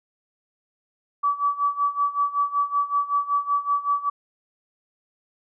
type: tone with tremolo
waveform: sine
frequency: 1148 Hz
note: D6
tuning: 40 cents flat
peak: -17 dBFS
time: 1.23-4.1 s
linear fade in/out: 10 ms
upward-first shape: sine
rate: 5.3 Hz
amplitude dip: 85%
effects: none